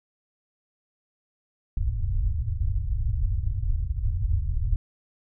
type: low-pass noise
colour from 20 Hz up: pink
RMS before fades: -25 dBFS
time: 1.77-4.76 s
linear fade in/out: 2 ms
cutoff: 110 Hz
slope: 48 dB/octave
effects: none